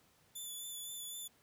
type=tone with vibrato; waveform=10% pulse; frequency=3483 Hz; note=A7; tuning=18 cents flat; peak=-36 dBFS; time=0.35-1.28 s; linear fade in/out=10 ms; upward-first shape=sine; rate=3.9 Hz; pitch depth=24 cents each way; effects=pink hiss -69 dBFS RMS until 1.42 s + high-pass 80 Hz 12 dB/octave